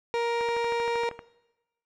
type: tone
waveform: 30% pulse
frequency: 469.1 Hz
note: A#4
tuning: 11 cents sharp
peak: -22 dBFS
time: 0.14-1.09 s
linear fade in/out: 0 ms
type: click train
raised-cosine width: 0.5 ms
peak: -23 dBFS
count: 11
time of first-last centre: 0.41-1.191 s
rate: 12.8 Hz
effects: noise-tail reverb RT60 1.0 s tail -20 dB re dry + low-pass 4000 Hz 12 dB/octave